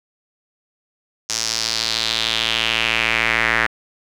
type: tone with band-pass filter sweep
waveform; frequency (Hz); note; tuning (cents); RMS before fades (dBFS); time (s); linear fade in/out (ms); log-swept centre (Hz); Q
square; 56.7; A#1; -47; -20; 1.29-3.67; 10; 5900 to 1800; 3.2
effects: none